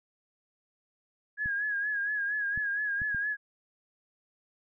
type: tone with vibrato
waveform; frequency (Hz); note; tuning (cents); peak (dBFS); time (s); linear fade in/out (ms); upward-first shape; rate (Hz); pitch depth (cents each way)
sine; 1661.2; G#6; 0; -28; 1.37-3.37; 50; sine; 4.3; 57
type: clicks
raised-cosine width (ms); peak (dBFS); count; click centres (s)
5; -29; 4; 1.459 / 2.576 / 3.018 / 3.147
effects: none